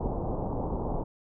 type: low-pass noise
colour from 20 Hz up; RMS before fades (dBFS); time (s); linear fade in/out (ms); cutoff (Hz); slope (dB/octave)
pink; -31; 0-1.04; 10; 970; 48
effects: none